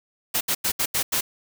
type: noise bursts at uneven times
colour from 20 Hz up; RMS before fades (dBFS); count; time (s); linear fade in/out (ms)
white; -23; 6; 0.34-0.41 / 0.48-0.55 / 0.64-0.72 / 0.79-0.86 / 0.94-1.03 / 1.12-1.21; 10
effects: none